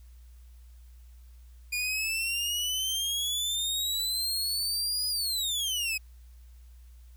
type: exponential two-way sweep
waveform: sawtooth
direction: up then down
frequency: 2425 to 4978 to 2508 Hz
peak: -25 dBFS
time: 1.72-5.98 s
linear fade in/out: 10 ms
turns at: 5.08 s
effects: added 60 Hz sine -48 dBFS peak until 7.16 s + white hiss -67 dBFS RMS until 7.16 s